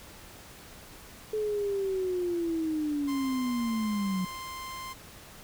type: linear sweep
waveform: sine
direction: down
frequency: 432.8 to 181.2 Hz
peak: -27 dBFS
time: 1.33-4.25 s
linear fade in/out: 5 ms
type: tone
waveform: sawtooth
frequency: 1046.5 Hz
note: C6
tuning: in tune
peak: -34 dBFS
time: 3.07-4.94 s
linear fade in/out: 20 ms
effects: pink hiss -49 dBFS RMS until 5.43 s